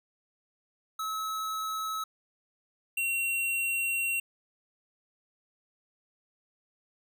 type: tone pair in turn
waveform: square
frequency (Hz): 1293 / 2740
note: E6 / F7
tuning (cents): -34 / -34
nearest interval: octave + minor second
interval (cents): 1300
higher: second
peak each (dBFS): -32 / -28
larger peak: second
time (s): 0.99-2.04 / 2.97-4.2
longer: second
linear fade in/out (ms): 5
effects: none